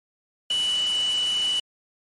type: tone in noise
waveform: sine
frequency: 2960 Hz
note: F#7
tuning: in tune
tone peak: -21 dBFS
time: 0.5-1.6 s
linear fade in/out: 5 ms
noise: white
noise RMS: -34 dBFS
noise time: 0.5-1.6 s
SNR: +10 dB
effects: MP3 48 kbps